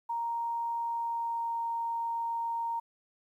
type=tone with pitch glide; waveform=sine; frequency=932.3 to 926.9 Hz; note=A#5 to A#5; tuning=0 to -10 cents; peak=-30 dBFS; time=0.09-2.8 s; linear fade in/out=10 ms; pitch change=-10 cents; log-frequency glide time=0.81-1.61 s; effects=11-bit